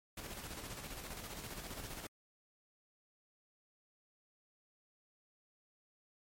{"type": "noise with tremolo", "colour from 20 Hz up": "pink", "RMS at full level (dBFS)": -45, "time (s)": [0.17, 2.07], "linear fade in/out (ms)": 5, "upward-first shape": "square", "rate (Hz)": 15, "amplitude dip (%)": 40, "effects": ["MP3 64 kbps"]}